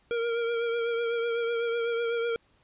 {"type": "tone with vibrato", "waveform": "square", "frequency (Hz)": 466.2, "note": "A#4", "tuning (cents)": 0, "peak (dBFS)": -27, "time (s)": [0.11, 2.36], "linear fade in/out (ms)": 0, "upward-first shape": "triangle", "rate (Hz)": 8, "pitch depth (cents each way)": 35, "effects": ["pink hiss -66 dBFS RMS until 2.63 s", "resampled to 8000 Hz"]}